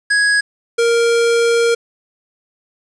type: tone pair in turn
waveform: square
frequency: 1663 / 466.7 Hz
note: G#6 / A#4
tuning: +2 / +2 cents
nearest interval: octave + minor seventh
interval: 2200 cents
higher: first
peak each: -12 dBFS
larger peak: neither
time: 0.1-0.41 / 0.78-1.75 s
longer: second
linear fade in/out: 10 ms
effects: resampled to 22050 Hz + 7-bit